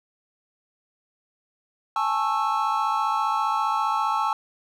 triangle chord, A major seventh, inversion third, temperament just, 825 / 880 / 1100 / 1320 Hz, G#5 / A5 / C#6 / E6, -12 / 0 / -14 / +2 cents, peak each -27 / -24 / -25 / -25 dBFS, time 1.96-4.33 s, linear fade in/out 2 ms, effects none

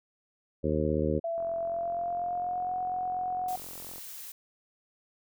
harmonic tone, 76.7 Hz, D#2, 24 cents flat, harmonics 1 / 2 / 3 / 4 / 5 / 6 / 7, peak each -33 / -33 / -33 / -33 / -33 / -33 / -33 dBFS, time 0.63-1.2 s, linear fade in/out 20 ms
sine tone with pitch glide, 669 to 733.8 Hz, E5 to F#5, +25 to -15 cents, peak -29 dBFS, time 1.24-3.56 s, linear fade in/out 5 ms, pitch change +160 cents, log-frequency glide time 1.6-2.75 s
click train, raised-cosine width 1 ms, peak -34 dBFS, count 116, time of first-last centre 1.38-3.982 s, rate 44.2 Hz
blue noise, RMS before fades -43 dBFS, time 3.48-4.32 s, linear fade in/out 5 ms
effects none

